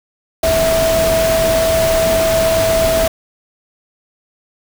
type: tone in noise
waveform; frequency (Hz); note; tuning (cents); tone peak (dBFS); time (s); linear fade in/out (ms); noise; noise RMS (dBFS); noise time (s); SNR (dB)
sine; 653; E5; -17; -12; 0.43-3.08; 5; pink; -19; 0.43-3.08; +4
effects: none